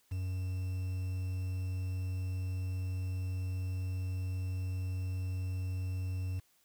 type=tone with quantisation; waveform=triangle; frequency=92.5 Hz; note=F#2; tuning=in tune; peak=-31 dBFS; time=0.11-6.4 s; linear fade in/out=10 ms; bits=9; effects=white hiss -70 dBFS RMS until 6.64 s